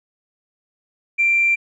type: tone with tanh clipping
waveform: triangle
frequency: 2361 Hz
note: D7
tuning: 9 cents sharp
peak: -13 dBFS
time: 1.18-1.56 s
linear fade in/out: 20 ms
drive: 1 dB
effects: resampled to 24000 Hz